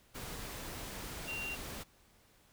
sine tone in noise, 2763 Hz, F7, 19 cents flat, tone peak -38 dBFS, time 1.27-1.56 s, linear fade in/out 20 ms, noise pink, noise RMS -44 dBFS, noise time 0.14-1.84 s, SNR +3 dB, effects pink hiss -66 dBFS RMS until 2.52 s

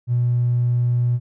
triangle tone with tanh clipping, 121.3 Hz, B2, 31 cents flat, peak -15 dBFS, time 0.07-1.2 s, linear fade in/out 50 ms, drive 1 dB, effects none

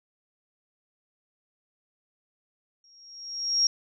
sine tone with exponential growth, 5588 Hz, F8, in tune, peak -17 dBFS, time 2.84-3.67 s, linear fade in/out 2 ms, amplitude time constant 180 ms, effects none

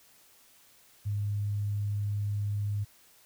sine tone, 102.7 Hz, G#2, 19 cents flat, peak -28 dBFS, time 1.05-2.85 s, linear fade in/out 20 ms, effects white hiss -60 dBFS RMS until 3.25 s

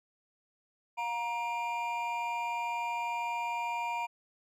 triangle tone cluster, 709 / 942 / 2393 Hz, F5 / A#5 / D7, +26 / +18 / +32 cents, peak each -38 / -31 / -38 dBFS, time 0.97-4.07 s, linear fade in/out 20 ms, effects none

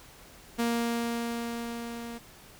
sawtooth tone with level ramp, 234.1 Hz, A#3, 8 cents sharp, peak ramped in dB -21 to -34 dBFS, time 0.58-2.19 s, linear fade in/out 20 ms, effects pink hiss -52 dBFS RMS until 2.59 s

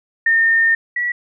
sine tone pair in turn, 1821 / 1938.8 Hz, A#6 / B6, -41 / -32 cents, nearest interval minor second, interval 109 cents, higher second, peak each -11 / -17 dBFS, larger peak first, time 0.26-0.75 / 0.96-1.12 s, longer first, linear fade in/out 5 ms, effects none

